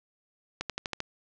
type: accelerating click train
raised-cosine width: 0.2 ms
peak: -14 dBFS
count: 6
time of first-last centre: 0.61-1.004 s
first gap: 87 ms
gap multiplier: 0.95
effects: low-pass 7000 Hz 12 dB/octave